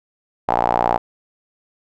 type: tone with band-pass filter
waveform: sawtooth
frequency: 59.4 Hz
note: A#1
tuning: 33 cents sharp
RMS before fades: -18 dBFS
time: 0.48-0.98 s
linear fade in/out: 10 ms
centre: 810 Hz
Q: 5
effects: none